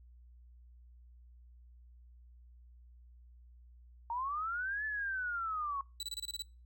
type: linear two-way sweep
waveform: sine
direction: up then down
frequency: 913 to 1748 to 1087 Hz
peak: -34 dBFS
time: 4.1-5.81 s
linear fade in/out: 2 ms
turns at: 4.85 s
type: tone bursts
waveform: 35% pulse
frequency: 3951 Hz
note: B7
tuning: in tune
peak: -35 dBFS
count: 8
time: 6-6.422 s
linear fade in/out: 2 ms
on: 30 ms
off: 26 ms
effects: noise-tail reverb RT60 0.3 s tail -23 dB re dry + added 60 Hz sine -55 dBFS peak until 6.65 s

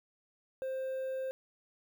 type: tone with quantisation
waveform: triangle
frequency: 525 Hz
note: C5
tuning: 6 cents sharp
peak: -32 dBFS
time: 0.62-1.31 s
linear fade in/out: 0 ms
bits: 10
effects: none

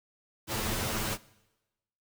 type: noise with comb filter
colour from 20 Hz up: pink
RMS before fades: -32 dBFS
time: 0.47-1.18 s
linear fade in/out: 50 ms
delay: 9.2 ms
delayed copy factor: +0.85
effects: noise-tail reverb RT60 1.0 s tail -21 dB re dry

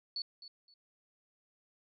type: tone with echo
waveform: sine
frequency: 4442 Hz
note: C#8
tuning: 3 cents sharp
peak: -35 dBFS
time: 0.16-0.22 s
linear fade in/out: 2 ms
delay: 260 ms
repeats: 2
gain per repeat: -13 dB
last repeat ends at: 0.74 s
effects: none

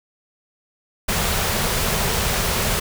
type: band-stop noise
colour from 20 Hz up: pink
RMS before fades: -21 dBFS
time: 1.08-2.8 s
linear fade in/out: 10 ms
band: 240 to 350 Hz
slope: 96 dB/octave
effects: none

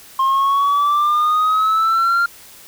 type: exponential sweep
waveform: sine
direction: up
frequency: 1061 to 1396.9 Hz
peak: -10 dBFS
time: 0.19-2.26 s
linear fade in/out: 5 ms
effects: tanh soft clip ceiling -12 dBFS + white hiss -42 dBFS RMS until 2.67 s

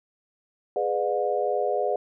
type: chord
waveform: sine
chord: G# diminished seventh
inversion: none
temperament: just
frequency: 415.3 / 498.4 / 598 / 717.6 Hz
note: G#4 / B4 / D5 / F5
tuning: 0 / +16 / +31 / +47 cents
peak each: -28 dBFS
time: 0.76-1.96 s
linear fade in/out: 2 ms
effects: none

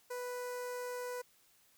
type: tone with notch filter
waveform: sawtooth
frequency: 493.9 Hz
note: B4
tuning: in tune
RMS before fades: -41 dBFS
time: 0.1-1.22 s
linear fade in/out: 10 ms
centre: 3300 Hz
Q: 0.96
effects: white hiss -68 dBFS RMS until 1.77 s

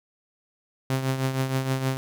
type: tone with tremolo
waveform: sawtooth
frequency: 132.3 Hz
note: C3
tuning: 20 cents sharp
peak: -17 dBFS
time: 0.9-1.97 s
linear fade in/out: 0 ms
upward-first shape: triangle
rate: 6.4 Hz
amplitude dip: 65%
effects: none

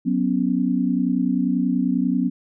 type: chord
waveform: sine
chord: F# suspended fourth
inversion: none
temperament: equal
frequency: 185 / 246.9 / 277.2 Hz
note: F#3 / B3 / C#4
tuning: 0 / 0 / 0 cents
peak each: -23 / -21 / -23 dBFS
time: 0.05-2.3 s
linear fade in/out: 20 ms
effects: none

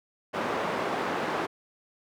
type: band-pass noise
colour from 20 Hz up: white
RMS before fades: -30 dBFS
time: 0.33-1.47 s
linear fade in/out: 20 ms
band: 200 to 1100 Hz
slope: 12 dB/octave
effects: none

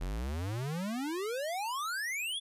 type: exponential sweep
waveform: square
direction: up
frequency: 41.2 to 3500 Hz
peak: -34 dBFS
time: 0-2.4 s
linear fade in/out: 20 ms
effects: resampled to 32000 Hz

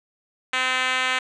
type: tone with band-pass filter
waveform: 5% pulse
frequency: 257 Hz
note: C4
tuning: 31 cents flat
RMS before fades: -23 dBFS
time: 0.53-1.19 s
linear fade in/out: 5 ms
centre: 2200 Hz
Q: 0.79
effects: resampled to 24000 Hz

